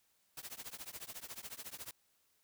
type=noise with tremolo; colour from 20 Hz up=white; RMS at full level=-44 dBFS; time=0.37-1.91 s; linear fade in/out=2 ms; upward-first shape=triangle; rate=14 Hz; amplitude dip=100%; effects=white hiss -75 dBFS RMS until 2.43 s